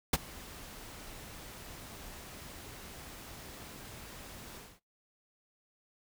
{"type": "noise with ADSR envelope", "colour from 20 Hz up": "pink", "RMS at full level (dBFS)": -24, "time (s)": [0.13, 4.8], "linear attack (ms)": 6, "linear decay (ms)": 28, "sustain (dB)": -24, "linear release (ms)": 230, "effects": ["noise-tail reverb RT60 0.2 s tail -22 dB re dry"]}